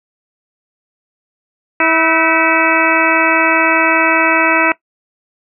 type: harmonic tone with a mistuned harmonic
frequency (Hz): 325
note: E4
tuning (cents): -24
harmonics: 1 / 2 / 3 / 4 / 5 / 6 / 7 / 8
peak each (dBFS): -18 / -18 / -18 / -18 / -18 / -18 / -18 / -18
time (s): 1.8-4.72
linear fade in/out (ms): 2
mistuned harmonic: 5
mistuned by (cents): -100
effects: noise-tail reverb RT60 0.1 s tail -19 dB re dry